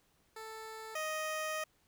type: tone pair in turn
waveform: 15% pulse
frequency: 441 / 623.7 Hz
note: A4 / D#5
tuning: +4 / +4 cents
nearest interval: tritone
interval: 600 cents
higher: second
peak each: -38 / -29 dBFS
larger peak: second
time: 0.36-0.95 / 0.95-1.64 s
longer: second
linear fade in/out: 5 ms
effects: pink hiss -72 dBFS RMS until 1.87 s